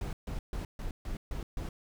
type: noise bursts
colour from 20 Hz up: brown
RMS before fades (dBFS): -36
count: 7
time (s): 0.01-1.69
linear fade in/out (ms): 2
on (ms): 120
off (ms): 140
effects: none